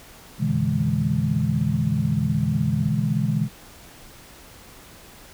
sine chord, E dominant seventh, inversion second, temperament equal with one note detuned, 123.47 / 146.83 / 162.92 / 207.7 Hz, B2 / D3 / E3 / G#3, 0 / 0 / -20 / 0 cents, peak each -25 dBFS, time 0.38-3.49 s, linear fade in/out 50 ms
sine tone with vibrato, 89.7 Hz, F2, 47 cents sharp, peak -31 dBFS, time 0.51-2.89 s, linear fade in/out 0 ms, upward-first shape square, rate 1.5 Hz, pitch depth 30 cents each way
effects pink hiss -46 dBFS RMS until 5.33 s

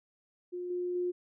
sine tone with level steps, 356.8 Hz, F4, 37 cents sharp, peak -35 / -31 / -29 dBFS, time 0.52-1.12 s, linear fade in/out 20 ms, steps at 0.7 / 0.95 s, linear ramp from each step 5 ms, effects none

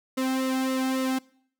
sawtooth tone with flanger, 261.6 Hz, C4, in tune, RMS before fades -26 dBFS, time 0.17-1.19 s, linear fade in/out 10 ms, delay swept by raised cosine 1.2 to 1.76 ms, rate 3.6 Hz, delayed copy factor -0.85, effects noise-tail reverb RT60 0.6 s tail -23 dB re dry

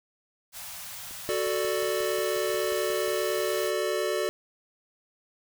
white band-stop noise, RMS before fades -40 dBFS, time 0.52-3.72 s, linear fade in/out 50 ms, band 190 to 580 Hz, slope 48 dB/octave
click train, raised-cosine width 2 ms, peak -36 dBFS, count 12, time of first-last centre 1.11-3.081 s, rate 5.58 Hz
square chord, D major, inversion first, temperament equal, 370 / 440 / 587.3 Hz, F#4 / A4 / D5, 0 / 0 / 0 cents, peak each -31 dBFS, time 1.29-4.29 s, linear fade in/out 0 ms
effects none

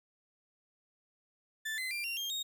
35% pulse tone with pitch steps, 1760 / 2045 / 2377 / 2762 / 3209 / 3729 Hz, A6 / C7 / D7 / F7 / G7 / A#7, 0 / -40 / +20 / -20 / +40 / 0 cents, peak -33 dBFS, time 1.65-2.43 s, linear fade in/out 10 ms, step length 130 ms, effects none

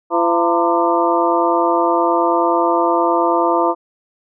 harmonic tone with a mistuned harmonic, 170 Hz, F3, 46 cents flat, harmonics 2 / 3 / 4 / 5 / 6 / 7, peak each -18 / -21 / -19 / -19 / -21 / -21 dBFS, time 0.1-3.75 s, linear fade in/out 50 ms, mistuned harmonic 5, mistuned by +120 cents, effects none

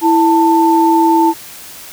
sine tone pair together, 329.6 / 889.1 Hz, E4 / A5, 0 / +18 cents, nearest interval octave + perfect fourth, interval 1718 cents, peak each -10 dBFS, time 0.01-1.34 s, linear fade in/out 50 ms, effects white hiss -33 dBFS RMS until 1.92 s

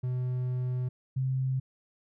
triangle / sine tone pair in turn, 126 / 131.26 Hz, B2 / C3, +35 / +6 cents, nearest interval minor second, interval 71 cents, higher second, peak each -26 dBFS, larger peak neither, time 0.03-0.89 / 1.16-1.6 s, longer first, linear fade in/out 10 ms, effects none

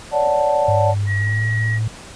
sine chord, D major seventh, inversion third, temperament equal, 554.4 / 587.3 / 740 / 880 Hz, C#5 / D5 / F#5 / A5, 0 / 0 / 0 / 0 cents, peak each -23 / -17 / -23 / -19 dBFS, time 0.11-0.95 s, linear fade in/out 50 ms
sine tone with pitch glide, 101.1 to 110.25 Hz, G#2 to A2, -46 to +4 cents, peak -17 dBFS, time 0.68-1.88 s, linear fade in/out 5 ms, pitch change +150 cents, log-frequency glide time 1.18-1.48 s
sine tone, 1906 Hz, A#6, 38 cents sharp, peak -22 dBFS, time 1.06-1.8 s, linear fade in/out 50 ms
effects pink hiss -38 dBFS RMS until 2.15 s + resampled to 22050 Hz

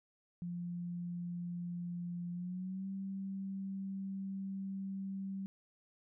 sine tone with pitch glide, 174.61 to 193.74 Hz, F3 to G3, 0 to -20 cents, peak -38 dBFS, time 0.42-5.46 s, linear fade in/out 0 ms, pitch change +180 cents, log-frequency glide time 2.32-2.88 s, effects none

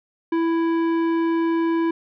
triangle tone with tanh clipping, 331 Hz, E4, 7 cents sharp, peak -20 dBFS, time 0.32-1.91 s, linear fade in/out 5 ms, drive 17 dB, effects none

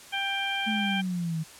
harmonic tone, 789 Hz, G5, 11 cents sharp, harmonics 1 / 2 / 3 / 4, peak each -33 / -33 / -32 / -32 dBFS, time 0.12-1.02 s, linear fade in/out 20 ms
sine exponential sweep, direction down, 220 to 156.8 Hz, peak -27 dBFS, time 0.66-1.44 s, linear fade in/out 20 ms
effects white hiss -48 dBFS RMS until 1.59 s + low-pass 10000 Hz 12 dB/octave

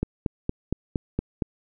click train, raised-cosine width 3 ms, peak -11 dBFS, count 7, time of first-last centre 0.03-1.422 s, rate 4.31 Hz, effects none

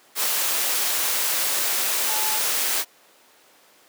sine tone in noise, 863 Hz, A5, 34 cents flat, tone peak -30 dBFS, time 2.06-2.41 s, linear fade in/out 50 ms, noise white, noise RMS -23 dBFS, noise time 0.15-2.85 s, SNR -10 dB, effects pink hiss -54 dBFS RMS until 3.88 s + high-pass 400 Hz 12 dB/octave

